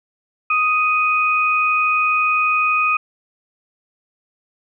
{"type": "tone pair together", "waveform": "sine", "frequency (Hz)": [1247, 2494], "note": ["D#6", "D#7"], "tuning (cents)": [3, 3], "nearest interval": "octave", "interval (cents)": 1200, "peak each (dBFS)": -17, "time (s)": [0.5, 2.97], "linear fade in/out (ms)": 5, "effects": []}